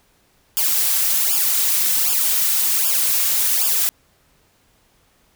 blue noise with flanger, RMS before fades -18 dBFS, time 0.57-3.89 s, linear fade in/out 0 ms, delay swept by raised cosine 0.49 to 4.79 ms, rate 1.3 Hz, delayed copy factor -1, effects pink hiss -59 dBFS RMS until 5.35 s

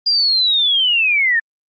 sine linear sweep, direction down, 4856 to 1760 Hz, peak -12 dBFS, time 0.06-1.4 s, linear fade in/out 10 ms, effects Opus 48 kbps

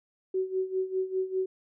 sine tone with tremolo, 376.3 Hz, F#4, 29 cents sharp, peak -24 dBFS, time 0.34-1.46 s, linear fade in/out 5 ms, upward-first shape sine, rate 5 Hz, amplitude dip 80%, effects none

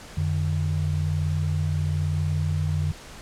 sine tone pair together, 89.55 / 150.6 Hz, F2 / D3, +44 / +44 cents, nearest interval major sixth, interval 900 cents, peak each -24 / -25 dBFS, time 0.17-2.92 s, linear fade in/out 5 ms, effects pink hiss -43 dBFS RMS until 3.21 s + low-pass 9000 Hz 12 dB/octave

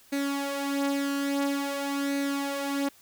sawtooth tone with flanger, 279.9 Hz, C#4, 17 cents sharp, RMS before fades -29 dBFS, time 0.12-2.89 s, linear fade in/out 10 ms, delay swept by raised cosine 0.47 to 4.27 ms, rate 0.49 Hz, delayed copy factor +0.6, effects white hiss -57 dBFS RMS until 3.01 s

